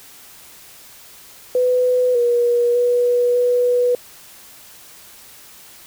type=tone with pitch steps; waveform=sine; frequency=500 / 479.4 / 487 / 490.7 Hz; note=B4 / A#4 / B4 / B4; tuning=+21 / +48 / -24 / -11 cents; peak=-13 dBFS; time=1.55-3.95 s; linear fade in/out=2 ms; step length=600 ms; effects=white hiss -43 dBFS RMS until 5.86 s

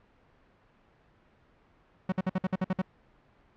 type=tone bursts; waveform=45% pulse; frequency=186.5 Hz; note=F#3; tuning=14 cents sharp; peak=-25 dBFS; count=9; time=2.09-2.818 s; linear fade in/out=5 ms; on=32 ms; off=55 ms; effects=pink hiss -63 dBFS RMS until 3.56 s + low-pass 2000 Hz 12 dB/octave

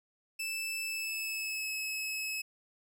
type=tone with pitch glide; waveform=sawtooth; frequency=2637 to 2580 Hz; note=E7 to E7; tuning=0 to -38 cents; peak=-31 dBFS; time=0.39-2.42 s; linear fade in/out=10 ms; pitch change=-38 cents; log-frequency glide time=0.83-1.72 s; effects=none

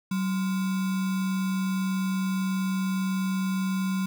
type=tone with sample-and-hold; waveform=sine; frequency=189.2 Hz; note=F#3; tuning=39 cents sharp; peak=-24 dBFS; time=0.11-4.06 s; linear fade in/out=5 ms; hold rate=1225 Hz; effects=none

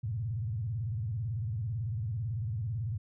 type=tone with vibrato; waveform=sine; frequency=110.5 Hz; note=A2; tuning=8 cents sharp; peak=-31 dBFS; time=0.03-2.98 s; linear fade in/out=10 ms; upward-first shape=square; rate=18 Hz; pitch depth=210 cents each way; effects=none

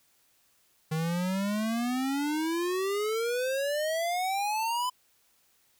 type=exponential sweep; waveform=square; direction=up; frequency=155.56 to 1014 Hz; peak=-28 dBFS; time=0.91-4.9 s; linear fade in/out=10 ms; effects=white hiss -67 dBFS RMS until 5.79 s

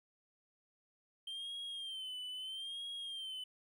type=tone with vibrato; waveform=triangle; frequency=3136 Hz; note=G7; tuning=in tune; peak=-40 dBFS; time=1.27-3.44 s; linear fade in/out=5 ms; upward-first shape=sine; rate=0.77 Hz; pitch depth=83 cents each way; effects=none

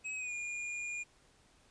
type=tone with pitch glide; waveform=square; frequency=2552 to 2424 Hz; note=D#7 to D#7; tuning=+43 to -46 cents; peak=-38 dBFS; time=0.04-1.04 s; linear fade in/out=20 ms; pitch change=-89 cents; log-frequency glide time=0.17-0.33 s; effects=pink hiss -66 dBFS RMS until 1.7 s + resampled to 22050 Hz

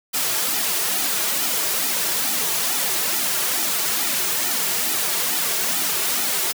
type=noise with flanger; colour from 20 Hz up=white; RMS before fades=-22 dBFS; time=0.13-6.53 s; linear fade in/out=20 ms; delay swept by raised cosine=1.8 to 4 ms; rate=2.3 Hz; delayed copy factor=-0.75; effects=high-pass 200 Hz 12 dB/octave

